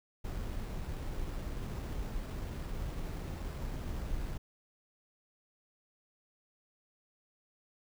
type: noise with sample-and-hold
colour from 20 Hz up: brown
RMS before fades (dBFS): -38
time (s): 0.24-4.38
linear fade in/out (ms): 10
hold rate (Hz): 6300
effects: none